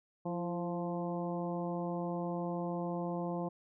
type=harmonic tone with a mistuned harmonic; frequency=174.61 Hz; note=F3; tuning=in tune; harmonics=1 / 2 / 3 / 4 / 5 / 6; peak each=-37 / -40 / -41 / -43 / -45 / -48 dBFS; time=0.25-3.49 s; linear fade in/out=10 ms; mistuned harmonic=2; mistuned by=-43 cents; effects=none